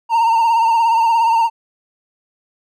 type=tone with vibrato; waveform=triangle; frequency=915 Hz; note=A#5; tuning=32 cents flat; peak=-9 dBFS; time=0.09-1.5 s; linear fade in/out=50 ms; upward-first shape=sine; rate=17 Hz; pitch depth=47 cents each way; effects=none